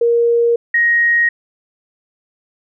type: tone pair in turn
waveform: sine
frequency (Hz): 469.7 / 1878.8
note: A#4 / A#6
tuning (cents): +13 / +13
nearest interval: 2 octaves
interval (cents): 2400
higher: second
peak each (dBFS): -10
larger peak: neither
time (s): 0.01-0.56 / 0.74-1.29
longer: neither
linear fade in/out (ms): 5
effects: none